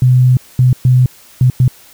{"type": "tone bursts at uneven times", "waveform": "sine", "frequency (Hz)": 126.7, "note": "B2", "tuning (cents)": 45, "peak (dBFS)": -5, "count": 5, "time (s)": [[0.02, 0.37], [0.59, 0.73], [0.85, 1.06], [1.41, 1.5], [1.6, 1.68]], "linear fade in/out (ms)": 2, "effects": ["white hiss -42 dBFS RMS until 1.93 s"]}